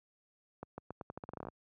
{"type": "accelerating click train", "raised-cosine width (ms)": 1, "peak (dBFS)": -28, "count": 15, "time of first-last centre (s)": [0.63, 1.486], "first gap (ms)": 150, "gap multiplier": 0.84, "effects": ["high-pass 80 Hz 12 dB/octave"]}